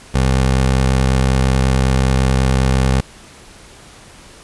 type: tone with vibrato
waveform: 20% pulse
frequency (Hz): 65.41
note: C2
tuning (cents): 0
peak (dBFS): -7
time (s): 0.14-3.01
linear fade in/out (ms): 10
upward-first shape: sine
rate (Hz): 9.3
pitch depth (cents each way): 20
effects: pink hiss -41 dBFS RMS until 4.43 s + resampled to 24000 Hz